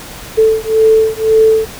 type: beating tone pair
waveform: sine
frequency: 440 / 441.9 Hz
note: A4 / A4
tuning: 0 / +7 cents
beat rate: 1.9 Hz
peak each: -10 dBFS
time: 0.37-1.66 s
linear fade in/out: 20 ms
effects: pink hiss -30 dBFS RMS until 1.79 s